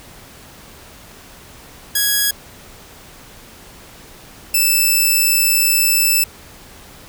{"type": "tone pair in turn", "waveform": "5% pulse", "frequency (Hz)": [1661.2, 2637], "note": ["G#6", "E7"], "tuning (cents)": [0, 0], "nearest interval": "minor sixth", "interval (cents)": 800, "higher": "second", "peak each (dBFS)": -3, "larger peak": "neither", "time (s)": [[1.95, 2.31], [4.54, 6.24]], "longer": "second", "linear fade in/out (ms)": 5, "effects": ["pink hiss -41 dBFS RMS until 7.08 s"]}